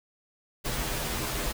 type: noise with comb filter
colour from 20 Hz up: pink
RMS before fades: -31 dBFS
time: 0.64-1.53 s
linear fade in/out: 20 ms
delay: 11 ms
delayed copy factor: -0.8
effects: none